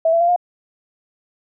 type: tone with pitch steps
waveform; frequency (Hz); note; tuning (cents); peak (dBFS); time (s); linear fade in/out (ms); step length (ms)
sine; 652 / 670.7 / 690 / 709.8; E5 / E5 / F5 / F5; -19 / +30 / -21 / +28; -12; 0.05-0.362; 5; 78
effects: none